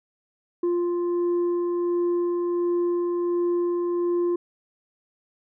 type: tone with frequency modulation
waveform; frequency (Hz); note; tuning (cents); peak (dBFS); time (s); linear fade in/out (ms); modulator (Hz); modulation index
sine; 349.2; F4; 0; -21; 0.63-4.36; 5; 697; 0.29
effects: none